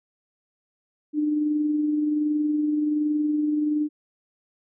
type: tone with amplitude modulation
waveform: sine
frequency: 300 Hz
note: D4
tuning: 37 cents sharp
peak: -19 dBFS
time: 1.13-3.89 s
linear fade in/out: 50 ms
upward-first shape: sine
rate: 21.3 Hz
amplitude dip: 30%
effects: none